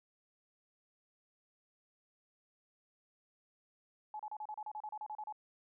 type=tone bursts; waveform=sine; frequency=852 Hz; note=G#5; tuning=44 cents sharp; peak=-40 dBFS; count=14; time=4.14-5.325 s; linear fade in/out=2 ms; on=54 ms; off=33 ms; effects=none